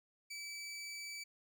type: tone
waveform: 20% pulse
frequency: 2305 Hz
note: D7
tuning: 33 cents flat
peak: -39 dBFS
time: 0.3-1.24 s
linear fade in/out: 10 ms
effects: none